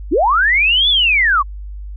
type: linear two-way sweep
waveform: sine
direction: up then down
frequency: 246.9 to 3526 to 1051 Hz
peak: -10 dBFS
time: 0.11-1.43 s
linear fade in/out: 20 ms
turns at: 0.89 s
effects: added 50 Hz sine -26 dBFS peak until 1.96 s

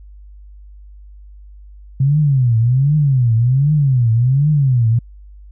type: tone with vibrato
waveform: sine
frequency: 130.81 Hz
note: C3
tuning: in tune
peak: -10 dBFS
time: 2-4.99 s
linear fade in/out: 5 ms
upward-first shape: triangle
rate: 1.3 Hz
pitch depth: 290 cents each way
effects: added 50 Hz sine -36 dBFS peak until 5.51 s

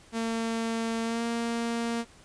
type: tone with pitch glide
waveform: sawtooth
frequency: 227.5 to 232.8 Hz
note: A#3 to A#3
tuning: -42 to -2 cents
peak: -24 dBFS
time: 0.12-2.05 s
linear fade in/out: 50 ms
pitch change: +40 cents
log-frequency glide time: 1.03-1.23 s
effects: pink hiss -55 dBFS RMS until 2.24 s + resampled to 22050 Hz

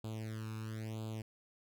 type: tone with flanger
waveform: sawtooth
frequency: 110 Hz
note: A2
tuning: in tune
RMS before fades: -42 dBFS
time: 0.04-1.22 s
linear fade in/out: 5 ms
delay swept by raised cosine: 0.26 to 0.78 ms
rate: 1 Hz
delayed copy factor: +1
effects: none

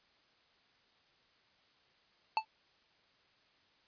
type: tone with exponential decay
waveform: square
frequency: 880 Hz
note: A5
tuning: in tune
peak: -24 dBFS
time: 2.37-2.45 s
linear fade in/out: 1 ms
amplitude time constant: 16 ms
effects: white hiss -69 dBFS RMS until 3.87 s + resampled to 11025 Hz

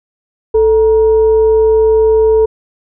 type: tone with frequency modulation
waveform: sine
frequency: 440 Hz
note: A4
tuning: in tune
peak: -6 dBFS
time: 0.54-2.46 s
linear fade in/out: 10 ms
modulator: 502 Hz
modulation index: 0.28
effects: none

